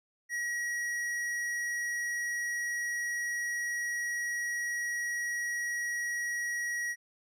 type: tone with hard clipping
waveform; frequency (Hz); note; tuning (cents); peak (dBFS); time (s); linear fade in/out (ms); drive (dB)
sine; 1909; A#6; +41; -33; 0.29-6.96; 50; 11
effects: none